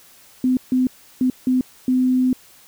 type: tone bursts at uneven times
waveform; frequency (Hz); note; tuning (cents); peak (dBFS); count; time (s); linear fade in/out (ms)
sine; 255.1; C4; -44; -14; 5; 0.44-0.57 / 0.72-0.87 / 1.21-1.3 / 1.47-1.61 / 1.88-2.33; 2
effects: white hiss -49 dBFS RMS until 2.67 s